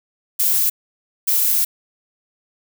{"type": "noise bursts at uneven times", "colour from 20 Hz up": "violet", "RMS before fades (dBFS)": -17, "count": 2, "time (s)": [[0.39, 0.7], [1.27, 1.65]], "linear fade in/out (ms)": 10, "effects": []}